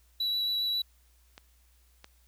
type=tone with vibrato; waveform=triangle; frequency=3929 Hz; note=B7; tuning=10 cents flat; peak=-26 dBFS; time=0.2-0.82 s; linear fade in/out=5 ms; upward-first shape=sine; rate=7.4 Hz; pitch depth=10 cents each way
type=clicks; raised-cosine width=0.2 ms; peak=-28 dBFS; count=2; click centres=1.379 / 2.044 s
effects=added 60 Hz sine -61 dBFS peak until 2.27 s + white hiss -68 dBFS RMS until 2.27 s